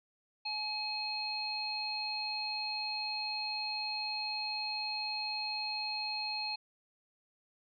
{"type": "harmonic tone", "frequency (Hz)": 848, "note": "G#5", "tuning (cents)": 36, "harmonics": [1, 3, 5], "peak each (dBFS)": [-41, -41, -36], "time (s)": [0.45, 6.56], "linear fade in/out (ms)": 10, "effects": []}